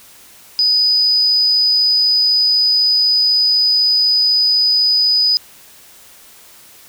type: tone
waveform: triangle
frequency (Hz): 4978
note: D#8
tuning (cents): 0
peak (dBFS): -7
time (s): 0.59-5.37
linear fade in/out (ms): 0
effects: tanh soft clip ceiling -9 dBFS + white hiss -43 dBFS RMS until 6.88 s